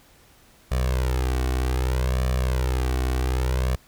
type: tone with flanger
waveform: sawtooth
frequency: 63.4 Hz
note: B1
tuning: 46 cents sharp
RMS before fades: -23 dBFS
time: 0.71-3.76 s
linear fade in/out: 10 ms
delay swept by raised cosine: 1.7 to 2.7 ms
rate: 0.64 Hz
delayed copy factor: +0.9
effects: pink hiss -55 dBFS RMS until 3.87 s